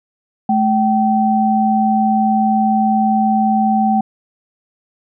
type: tone pair together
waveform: sine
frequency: 216.3 / 770.8 Hz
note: A3 / G5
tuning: -29 / -29 cents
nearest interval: octave + minor seventh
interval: 2200 cents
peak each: -14 dBFS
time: 0.49-4.01 s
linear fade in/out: 5 ms
effects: none